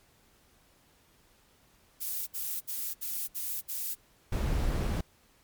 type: noise bursts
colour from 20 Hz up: violet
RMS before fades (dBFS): -34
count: 6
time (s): 2-3.95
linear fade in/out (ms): 20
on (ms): 270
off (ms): 66
type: noise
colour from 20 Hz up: brown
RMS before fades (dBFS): -29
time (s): 4.32-5.01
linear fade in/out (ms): 5
effects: pink hiss -64 dBFS RMS until 5.43 s + MP3 96 kbps